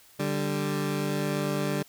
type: tone pair together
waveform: 20% pulse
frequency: 146.83 / 196 Hz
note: D3 / G3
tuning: 0 / 0 cents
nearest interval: perfect fourth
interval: 500 cents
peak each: -24 / -25 dBFS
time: 0.19-1.83 s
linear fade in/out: 10 ms
effects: white hiss -56 dBFS RMS until 1.88 s